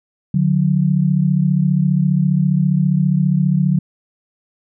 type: tone pair together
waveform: sine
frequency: 147.8 / 182.67 Hz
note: D3 / F#3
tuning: +11 / -22 cents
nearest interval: major third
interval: 367 cents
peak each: -15 / -15 dBFS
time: 0.34-3.79 s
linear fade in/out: 5 ms
effects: none